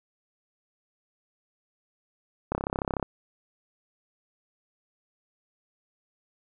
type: click train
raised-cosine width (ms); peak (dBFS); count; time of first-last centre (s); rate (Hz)
1; -13; 18; 2.52-3.027; 33.5
effects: none